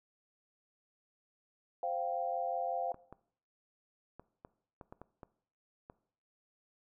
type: chord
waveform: sine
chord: C suspended fourth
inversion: none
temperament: equal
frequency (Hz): 523.3 / 698.5 / 784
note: C5 / F5 / G5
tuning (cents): 0 / 0 / 0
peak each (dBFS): -39 / -35 / -38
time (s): 1.83-2.92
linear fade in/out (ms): 2
type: clicks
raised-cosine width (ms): 1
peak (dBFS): -34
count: 9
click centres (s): 2.944 / 3.126 / 4.196 / 4.449 / 4.812 / 4.925 / 5.016 / 5.232 / 5.899
effects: noise-tail reverb RT60 0.6 s tail -19 dB re dry